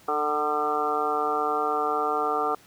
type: harmonic tone with a mistuned harmonic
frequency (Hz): 150.1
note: D3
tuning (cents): +38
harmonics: 2 / 3 / 4 / 5 / 6 / 7 / 8 / 9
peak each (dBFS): -37 / -29 / -38 / -28 / -36 / -39 / -27 / -33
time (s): 0.08-2.55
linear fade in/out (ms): 5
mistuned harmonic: 3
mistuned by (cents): -17
effects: pink hiss -54 dBFS RMS until 2.66 s + high-pass 100 Hz 12 dB/octave